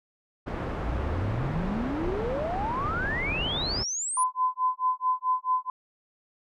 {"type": "low-pass noise", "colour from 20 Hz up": "pink", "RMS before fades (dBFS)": -32, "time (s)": [0.46, 3.84], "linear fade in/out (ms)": 20, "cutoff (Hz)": 1300, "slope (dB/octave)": 12}
{"type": "exponential sweep", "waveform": "sine", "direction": "up", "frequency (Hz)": [49.57, 10080], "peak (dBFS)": -28, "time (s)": [0.8, 4.24], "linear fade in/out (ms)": 10}
{"type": "tone with tremolo", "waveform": "sine", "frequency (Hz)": 1017, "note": "C6", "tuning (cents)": -50, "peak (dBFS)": -20, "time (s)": [4.17, 5.7], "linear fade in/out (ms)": 2, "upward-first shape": "sine", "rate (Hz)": 4.6, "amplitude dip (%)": 100}
{"effects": []}